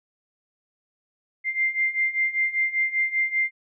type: beating tone pair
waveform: sine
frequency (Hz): 2093 / 2098.1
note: C7 / C7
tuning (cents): 0 / +4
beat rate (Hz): 5.1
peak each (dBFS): -26 / -23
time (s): 1.44-3.51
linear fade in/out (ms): 50
effects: none